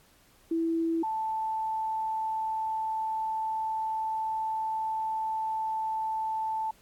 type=tone pair in turn; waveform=sine; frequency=329.6 / 879.9 Hz; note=E4 / A5; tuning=0 / 0 cents; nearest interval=octave + perfect fourth; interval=1700 cents; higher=second; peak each=-25 / -28 dBFS; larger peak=first; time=0.51-1.03 / 1.03-6.71 s; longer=second; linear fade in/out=5 ms; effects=pink hiss -61 dBFS RMS until 6.81 s + AAC 64 kbps